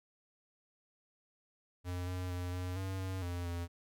square tone with pitch steps, 89.5 / 91 / 89.4 / 90.6 / 95.3 / 94.3 / 87.8 / 86.2 Hz, F2 / F#2 / F2 / F#2 / G2 / F#2 / F2 / F2, +43 / -28 / +41 / -36 / -48 / +33 / +10 / -22 cents, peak -37 dBFS, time 1.84-3.68 s, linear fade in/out 50 ms, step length 230 ms, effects none

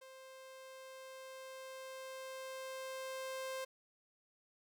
sawtooth tone with level ramp, 525 Hz, C5, 6 cents sharp, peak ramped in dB -50 to -36 dBFS, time 0.01-3.65 s, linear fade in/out 10 ms, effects none

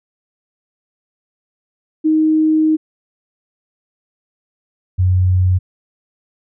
sine tone pair in turn, 312.8 / 91.82 Hz, D#4 / F#2, +9 / -13 cents, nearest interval octave + major sixth, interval 2122 cents, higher first, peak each -10 dBFS, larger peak neither, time 2.04-2.77 / 4.98-5.59 s, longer first, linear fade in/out 20 ms, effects none

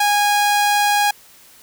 sawtooth tone, 823 Hz, G#5, 16 cents flat, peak -10 dBFS, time 0-1.11 s, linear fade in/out 5 ms, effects white hiss -47 dBFS RMS until 1.62 s

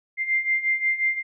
sine beating tone pair, 2093 / 2098.6 Hz, C7 / C7, 0 / +5 cents, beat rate 5.6 Hz, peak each -26 / -22 dBFS, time 0.17-1.23 s, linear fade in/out 50 ms, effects none

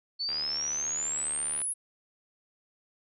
sine exponential sweep, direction up, 4416 to 10650 Hz, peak -29 dBFS, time 0.19-1.74 s, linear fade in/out 20 ms
click train, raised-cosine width 0.3 ms, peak -26 dBFS, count 100, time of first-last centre 0.29-1.617 s, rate 74.6 Hz
effects none

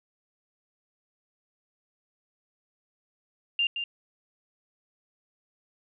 sine tone with echo, 2794 Hz, F7, in tune, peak -22 dBFS, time 3.59-3.67 s, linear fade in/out 2 ms, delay 170 ms, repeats 1, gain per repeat -7 dB, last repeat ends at 3.84 s, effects none

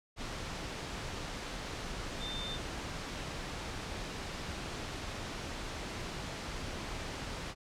sine tone in noise, 3585 Hz, A7, 32 cents sharp, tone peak -39 dBFS, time 2.19-2.59 s, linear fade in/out 50 ms, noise pink, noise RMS -40 dBFS, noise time 0.16-7.55 s, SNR -2 dB, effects low-pass 6000 Hz 12 dB/octave

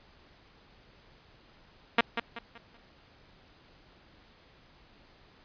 5% pulse tone with echo, 233.1 Hz, A#3, in tune, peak -8 dBFS, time 1.98-2.01 s, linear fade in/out 5 ms, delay 190 ms, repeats 4, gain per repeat -9 dB, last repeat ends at 2.77 s, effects pink hiss -59 dBFS RMS until 5.44 s + resampled to 11025 Hz

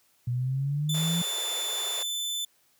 sine exponential sweep, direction up, 120 to 173.3 Hz, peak -25 dBFS, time 0.27-1.22 s, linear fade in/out 5 ms
sawtooth tone, 3520 Hz, A7, in tune, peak -26 dBFS, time 0.89-2.45 s, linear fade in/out 5 ms
pink high-pass noise, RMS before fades -39 dBFS, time 0.94-2.03 s, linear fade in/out 5 ms, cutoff 390 Hz, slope 48 dB/octave
effects white hiss -66 dBFS RMS until 2.79 s + high-pass 60 Hz 12 dB/octave

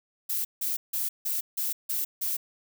violet noise bursts, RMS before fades -29 dBFS, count 7, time 0.29-2.37 s, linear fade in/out 10 ms, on 160 ms, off 160 ms, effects none

